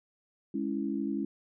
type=chord; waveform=sine; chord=C# minor; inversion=second; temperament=equal; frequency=207.7 / 277.2 / 329.6 Hz; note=G#3 / C#4 / E4; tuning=0 / 0 / 0 cents; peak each=-34 / -33 / -35 dBFS; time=0.54-1.25 s; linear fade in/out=5 ms; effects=none